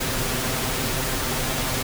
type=noise with comb filter; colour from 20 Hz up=pink; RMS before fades=-25 dBFS; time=0-1.83 s; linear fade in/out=10 ms; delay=7.7 ms; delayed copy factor=+0.55; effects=none